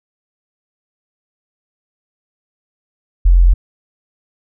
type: tone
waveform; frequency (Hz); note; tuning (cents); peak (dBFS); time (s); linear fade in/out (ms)
sine; 43.65; F1; 0; -5; 3.25-3.54; 10
effects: none